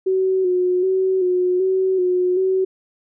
sine tone with vibrato, 370 Hz, F#4, in tune, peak -15 dBFS, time 0.06-2.65 s, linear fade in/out 10 ms, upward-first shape square, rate 1.3 Hz, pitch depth 35 cents each way, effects none

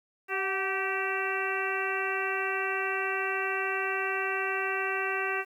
harmonic tone with a mistuned harmonic, 386.6 Hz, G4, 24 cents flat, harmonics 1 / 2 / 3 / 4 / 5 / 6 / 7, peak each -34 / -37 / -36 / -34 / -35 / -39 / -35 dBFS, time 0.28-5.45 s, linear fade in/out 50 ms, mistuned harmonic 2, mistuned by -49 cents, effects 10-bit

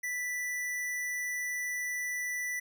square tone, 1975.5 Hz, B6, in tune, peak -33 dBFS, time 0.03-2.6 s, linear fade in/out 10 ms, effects none

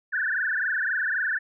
sine tone with frequency modulation, 1634 Hz, G#6, 29 cents flat, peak -23 dBFS, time 0.12-1.39 s, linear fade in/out 20 ms, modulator 23.8 Hz, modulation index 7, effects none

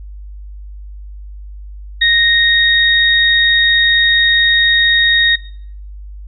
sine tone pair together, 1864.7 / 3729 Hz, A#6 / A#7, 0 / 0 cents, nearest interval octave, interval 1200 cents, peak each -11 dBFS, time 2.01-5.36 s, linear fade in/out 10 ms, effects noise-tail reverb RT60 0.6 s tail -20 dB re dry + added 50 Hz sine -28 dBFS peak until 6.27 s

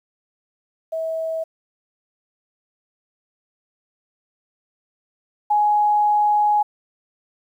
sine tone pair in turn, 647 / 836 Hz, E5 / G#5, -32 / +11 cents, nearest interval major third, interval 443 cents, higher second, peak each -22 / -14 dBFS, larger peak second, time 0.92-1.44 / 5.5-6.63 s, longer second, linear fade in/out 10 ms, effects 9-bit

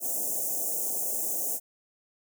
white band-stop noise, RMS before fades -30 dBFS, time 0-1.6 s, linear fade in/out 50 ms, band 750 to 6400 Hz, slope 48 dB/octave, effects high-pass 300 Hz 12 dB/octave

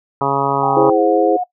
harmonic tone, 138.7 Hz, C#3, 1 cent sharp, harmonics 1 / 2 / 3 / 4 / 5 / 6 / 7 / 8 / 9, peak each -25 / -25 / -22 / -25 / -24 / -22 / -20 / -24 / -24 dBFS, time 0.21-0.9 s, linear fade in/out 2 ms
sine tone with pitch glide, 789 to 723.5 Hz, G5 to F#5, +11 to -39 cents, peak -17 dBFS, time 0.62-1.44 s, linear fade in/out 10 ms, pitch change -150 cents, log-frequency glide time 0.89-1 s
sine chord, E augmented, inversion none, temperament equal, 329.6 / 415.3 / 523.3 Hz, E4 / G#4 / B#4, 0 / 0 / 0 cents, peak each -16 dBFS, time 0.76-1.37 s, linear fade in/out 10 ms
effects noise-tail reverb RT60 0.1 s tail -19 dB re dry

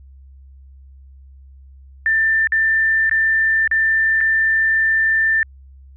sine tone with dropouts, 1783 Hz, A6, 22 cents sharp, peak -13 dBFS, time 2.06-5.43 s, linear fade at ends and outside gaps 1 ms, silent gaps 2.472-2.521 / 3.096-3.112 / 3.676-3.713 / 4.206-4.21 s, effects added 67 Hz sine -40 dBFS peak until 5.96 s

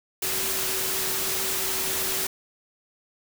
sine tone in noise, 381.8 Hz, G4, 46 cents flat, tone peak -37 dBFS, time 0.22-2.27 s, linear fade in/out 5 ms, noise white, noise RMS -27 dBFS, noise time 0.22-2.27 s, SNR -13 dB, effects none

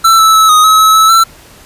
square tone with pitch steps, 1334 / 1311 / 1302 / 1248 / 1284 / 1292 / 1303 / 1340 Hz, E6 / E6 / E6 / D#6 / E6 / E6 / E6 / E6, +20 / -10 / -22 / +5 / -46 / -35 / -20 / +28 cents, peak -4 dBFS, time 0.04-1.24 s, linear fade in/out 10 ms, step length 150 ms, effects pink hiss -38 dBFS RMS until 1.65 s + resampled to 32000 Hz

